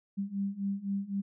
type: beating tone pair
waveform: sine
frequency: 196 / 199.9 Hz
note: G3 / G3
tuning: 0 / +34 cents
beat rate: 3.9 Hz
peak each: -35 / -33 dBFS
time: 0.17-1.22 s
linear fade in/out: 20 ms
effects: none